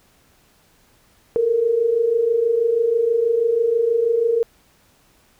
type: tone pair together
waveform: sine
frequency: 440.7 / 466.9 Hz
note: A4 / A#4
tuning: +3 / +3 cents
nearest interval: minor second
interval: 100 cents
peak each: -22 / -16 dBFS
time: 1.36-4.43 s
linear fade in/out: 0 ms
effects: pink hiss -57 dBFS RMS until 5.39 s